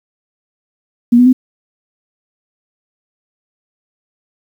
sine tone with pitch steps, 238.7 / 247.3 / 256.1 Hz, A#3 / B3 / C4, +41 / +3 / -37 cents, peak -4 dBFS, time 1.12-1.33 s, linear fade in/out 10 ms, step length 70 ms, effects 7-bit

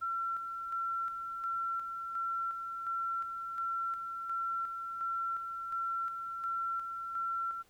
sine tone with tremolo, 1355 Hz, E6, 47 cents sharp, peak -32 dBFS, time 0.01-7.63 s, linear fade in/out 20 ms, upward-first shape square, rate 1.4 Hz, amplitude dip 45%, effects pink hiss -67 dBFS RMS until 7.69 s

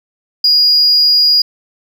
sine tone, 4876 Hz, D#8, 36 cents flat, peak -5 dBFS, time 0.44-1.42 s, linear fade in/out 5 ms, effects tanh soft clip ceiling -4 dBFS + 7-bit

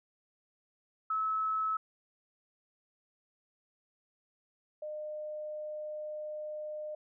sine tone pair in turn, 1297 / 607.5 Hz, E6 / D#5, -28 / -42 cents, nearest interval octave + minor second, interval 1314 cents, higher first, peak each -29 / -37 dBFS, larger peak first, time 1.1-1.77 / 4.82-6.95 s, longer second, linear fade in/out 5 ms, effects none

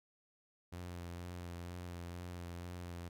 sawtooth tone with vibrato, 87.6 Hz, F2, 6 cents sharp, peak -40 dBFS, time 0.72-3.09 s, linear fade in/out 10 ms, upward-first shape sine, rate 2.1 Hz, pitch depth 24 cents each way, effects none

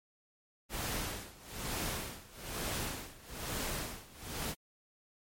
pink noise with tremolo, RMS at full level -36 dBFS, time 0.69-4.55 s, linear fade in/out 50 ms, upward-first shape sine, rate 1.1 Hz, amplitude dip 90%, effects MP3 64 kbps

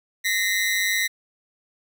sawtooth ring-modulated tone, 1954 Hz, B6, 19 cents flat, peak -14 dBFS, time 0.24-1.08 s, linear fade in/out 20 ms, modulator 98.4 Hz, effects none

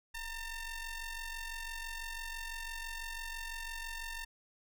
sawtooth ring-modulated tone, 909 Hz, A#5, 44 cents flat, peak -33 dBFS, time 0.14-4.25 s, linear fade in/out 10 ms, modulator 886 Hz, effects none

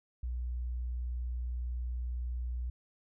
sine tone, 60.9 Hz, B1, 24 cents flat, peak -33 dBFS, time 0.23-2.7 s, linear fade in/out 5 ms, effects none

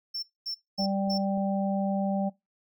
triangle tone bursts, 5390 Hz, E8, 38 cents sharp, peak -30 dBFS, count 4, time 0.14-1.182 s, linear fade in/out 10 ms, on 88 ms, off 230 ms
harmonic tone, 196 Hz, G3, in tune, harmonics 1 / 3 / 4, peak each -27 / -32 / -33 dBFS, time 0.78-2.3 s, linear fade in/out 20 ms
clicks, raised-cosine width 2 ms, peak -35 / -37 / -34 dBFS, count 3, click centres 0.822 / 1.077 / 1.376 s
effects noise-tail reverb RT60 0.2 s tail -21 dB re dry

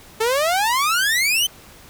sawtooth exponential sweep, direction up, 430.5 to 3136 Hz, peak -13 dBFS, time 0.2-1.47 s, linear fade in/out 10 ms, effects pink hiss -45 dBFS RMS until 1.89 s

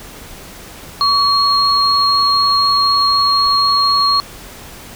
sine tone pair together, 1132 / 4274 Hz, C#6 / C8, +36 / +36 cents, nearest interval octave + major seventh, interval 2300 cents, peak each -13 dBFS, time 1.01-4.2 s, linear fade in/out 0 ms, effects pink hiss -35 dBFS RMS until 4.95 s

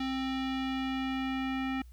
square tone with low-pass filter sweep, 264 Hz, C4, 16 cents sharp, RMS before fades -33 dBFS, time 0-1.82 s, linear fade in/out 5 ms, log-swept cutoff 3600 to 2400 Hz, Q 2.2, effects added 60 Hz sine -48 dBFS peak until 1.92 s + white hiss -69 dBFS RMS until 1.92 s

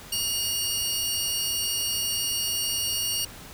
20% pulse tone pair together, 2844 / 4498 Hz, F7 / C#8, +31 / +24 cents, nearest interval minor sixth, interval 793 cents, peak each -23 dBFS, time 0.12-3.25 s, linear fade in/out 5 ms, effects added 91 Hz sine -52 dBFS peak until 3.53 s + pink hiss -44 dBFS RMS until 3.53 s

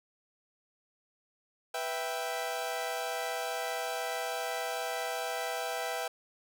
sawtooth chord, E minor, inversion second, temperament equal, 493.9 / 659.3 / 784 Hz, B4 / E5 / G5, 0 / 0 / 0 cents, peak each -35 / -33 / -33 dBFS, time 1.74-6.08 s, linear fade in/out 5 ms, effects none

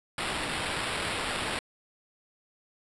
white noise with sample-and-hold, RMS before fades -32 dBFS, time 0.18-1.59 s, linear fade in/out 2 ms, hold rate 6300 Hz, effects resampled to 24000 Hz

